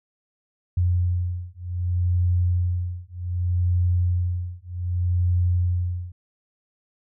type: beating tone pair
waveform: sine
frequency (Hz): 88.5 / 89.15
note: F2 / F2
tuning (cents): +23 / +36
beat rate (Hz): 0.65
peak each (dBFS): -23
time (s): 0.77-6.12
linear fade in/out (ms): 5
effects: none